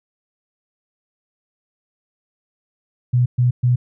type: tone bursts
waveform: sine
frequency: 123.47 Hz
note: B2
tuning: in tune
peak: -12 dBFS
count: 3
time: 3.13-3.76 s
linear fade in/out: 10 ms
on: 130 ms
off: 120 ms
effects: none